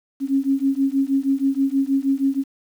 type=beating tone pair; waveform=sine; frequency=269.6 / 275.9 Hz; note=C#4 / C#4; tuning=-48 / -8 cents; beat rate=6.3 Hz; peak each=-20 dBFS; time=0.2-2.44 s; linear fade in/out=50 ms; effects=8-bit